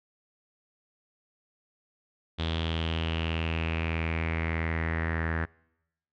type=tone with low-pass filter sweep; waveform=sawtooth; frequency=81.6 Hz; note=E2; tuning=17 cents flat; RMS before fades=-30 dBFS; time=2.38-5.46 s; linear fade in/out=20 ms; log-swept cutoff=3500 to 1700 Hz; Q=6; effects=noise-tail reverb RT60 0.9 s tail -26 dB re dry